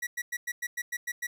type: tone bursts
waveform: 45% pulse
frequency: 1933 Hz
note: B6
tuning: 38 cents flat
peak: -30 dBFS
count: 9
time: 0.02-1.27 s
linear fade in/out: 10 ms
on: 50 ms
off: 100 ms
effects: none